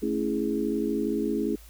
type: chord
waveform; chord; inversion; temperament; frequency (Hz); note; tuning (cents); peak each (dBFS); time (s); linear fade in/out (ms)
sine; A major seventh; none; equal; 220 / 277.2 / 329.6 / 415.3; A3 / C#4 / E4 / G#4; 0 / 0 / 0 / 0; -30; 0.02-1.56; 10
effects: added 54 Hz sine -47 dBFS peak until 1.69 s + white hiss -54 dBFS RMS until 1.69 s